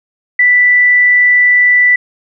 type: tone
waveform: sine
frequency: 1975.5 Hz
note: B6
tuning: in tune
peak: -5 dBFS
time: 0.39-1.96 s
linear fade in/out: 5 ms
effects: none